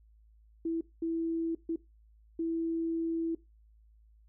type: tone bursts at uneven times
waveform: sine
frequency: 329.6 Hz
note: E4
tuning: in tune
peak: -29 dBFS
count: 4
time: 0.65-0.81 / 1.02-1.55 / 1.69-1.76 / 2.39-3.35 s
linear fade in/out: 5 ms
effects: noise-tail reverb RT60 0.2 s tail -18 dB re dry + added 54 Hz sine -58 dBFS peak until 4.28 s